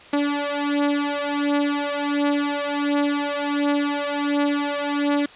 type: beating tone pair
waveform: sawtooth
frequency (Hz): 287.8 / 289.2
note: D4 / D4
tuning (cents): -35 / -27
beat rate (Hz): 1.4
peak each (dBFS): -19 / -20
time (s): 0.13-5.26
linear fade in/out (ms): 5
effects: white hiss -44 dBFS RMS until 5.35 s + resampled to 8000 Hz